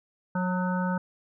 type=harmonic tone with a mistuned harmonic; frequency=182 Hz; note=F#3; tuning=28 cents flat; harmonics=1 / 3 / 5 / 7 / 8; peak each=-26 / -35 / -33 / -38 / -36 dBFS; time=0.35-0.98 s; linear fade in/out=5 ms; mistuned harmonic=8; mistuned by=+49 cents; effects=none